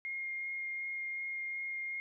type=tone with vibrato; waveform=sine; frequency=2133 Hz; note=C7; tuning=33 cents sharp; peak=-36 dBFS; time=0.05-2 s; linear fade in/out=0 ms; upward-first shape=sine; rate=2.7 Hz; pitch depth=8 cents each way; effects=none